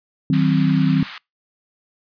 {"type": "chord", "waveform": "sine", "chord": "C diminished", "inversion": "first", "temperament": "just", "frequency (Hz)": [156.98, 188.37, 261.6], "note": ["Eb3", "Gb3", "C4"], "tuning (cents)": [16, 31, 0], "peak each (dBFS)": [-17, -19, -18], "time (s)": [0.3, 1.03], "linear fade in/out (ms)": 2}
{"type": "band-pass noise", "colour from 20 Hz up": "pink", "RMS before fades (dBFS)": -36, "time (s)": [0.33, 1.18], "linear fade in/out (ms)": 2, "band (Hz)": [1100, 4400], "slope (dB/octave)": 24}
{"effects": ["noise-tail reverb RT60 0.2 s tail -25 dB re dry", "resampled to 11025 Hz"]}